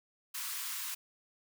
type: high-pass noise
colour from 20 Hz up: white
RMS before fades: -39 dBFS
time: 0.34-0.95 s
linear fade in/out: 10 ms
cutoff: 930 Hz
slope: 96 dB/octave
effects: none